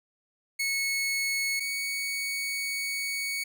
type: tone pair in turn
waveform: sawtooth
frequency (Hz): 2200 / 2231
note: C#7 / C#7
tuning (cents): -14 / +11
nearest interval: unison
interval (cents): 25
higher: second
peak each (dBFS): -23 / -26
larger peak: first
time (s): 0.59-1.6 / 1.6-3.44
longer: second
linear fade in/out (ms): 10
effects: none